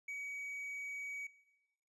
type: tone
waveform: triangle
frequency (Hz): 2264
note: C#7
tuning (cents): +36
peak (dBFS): -39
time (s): 0.08-1.27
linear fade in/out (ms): 5
effects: noise-tail reverb RT60 1.0 s tail -19 dB re dry + resampled to 24000 Hz